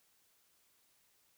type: silence
effects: white hiss -72 dBFS RMS until 1.37 s